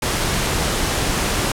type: noise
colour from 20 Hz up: pink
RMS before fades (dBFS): -20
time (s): 0.02-1.52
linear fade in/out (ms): 5
effects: low-pass 11000 Hz 12 dB/octave